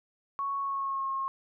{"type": "tone with pitch glide", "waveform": "sine", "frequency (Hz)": [1108.7, 1079], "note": ["C#6", "C#6"], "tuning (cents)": [0, -47], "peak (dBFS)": -29, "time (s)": [0.39, 1.28], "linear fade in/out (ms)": 0, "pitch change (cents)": -47, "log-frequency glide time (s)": [0.59, 1.08], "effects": []}